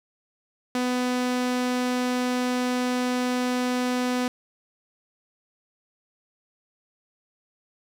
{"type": "tone", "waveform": "sawtooth", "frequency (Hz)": 249.5, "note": "B3", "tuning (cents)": 18, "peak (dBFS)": -19, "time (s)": [0.75, 4.28], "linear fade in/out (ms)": 2, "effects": ["low-pass 9000 Hz 12 dB/octave", "8-bit"]}